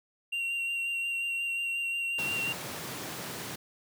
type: tone with vibrato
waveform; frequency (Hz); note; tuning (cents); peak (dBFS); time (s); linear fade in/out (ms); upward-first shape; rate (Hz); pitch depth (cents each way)
triangle; 2758; F7; -22; -28; 0.32-2.53; 10; sine; 5.6; 16
type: high-pass noise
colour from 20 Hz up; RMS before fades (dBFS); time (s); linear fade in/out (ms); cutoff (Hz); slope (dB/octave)
pink; -39; 2.18-3.56; 10; 110; 24
effects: none